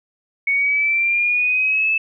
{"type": "exponential sweep", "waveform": "sine", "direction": "up", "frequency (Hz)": [2217, 2630], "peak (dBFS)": -15, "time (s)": [0.47, 1.98], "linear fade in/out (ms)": 5, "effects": []}